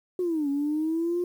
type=linear two-way sweep; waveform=sine; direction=down then up; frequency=370 to 277.2 to 357.1 Hz; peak=-23 dBFS; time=0.19-1.24 s; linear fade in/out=2 ms; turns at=0.49 s; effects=tanh soft clip ceiling -19 dBFS + 9-bit